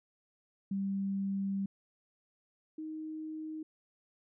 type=tone pair in turn; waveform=sine; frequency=196 / 312.9 Hz; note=G3 / D#4; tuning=0 / +10 cents; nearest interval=minor sixth; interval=810 cents; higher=second; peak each=-31 / -38 dBFS; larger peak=first; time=0.71-1.66 / 2.78-3.63 s; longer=first; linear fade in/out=5 ms; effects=none